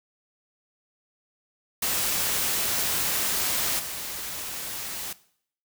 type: noise with level steps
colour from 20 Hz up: white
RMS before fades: -26 / -34 dBFS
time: 1.82-5.13 s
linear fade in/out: 5 ms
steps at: 3.79 s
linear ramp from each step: 5 ms
effects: noise-tail reverb RT60 0.6 s tail -18 dB re dry